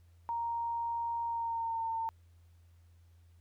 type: tone with pitch glide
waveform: sine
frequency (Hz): 932.3 to 905.8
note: A#5 to A#5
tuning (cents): 0 to -50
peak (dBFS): -32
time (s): 0.29-2.09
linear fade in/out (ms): 0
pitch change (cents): -50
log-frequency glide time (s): 1.25-1.88
effects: added 85 Hz sine -58 dBFS peak until 3.4 s + pink hiss -75 dBFS RMS until 3.4 s